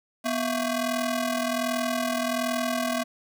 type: ring-modulated tone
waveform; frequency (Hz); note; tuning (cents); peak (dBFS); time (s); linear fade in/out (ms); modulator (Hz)
sawtooth; 451.3; A4; +44; -18; 0.24-3.04; 20; 205
effects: none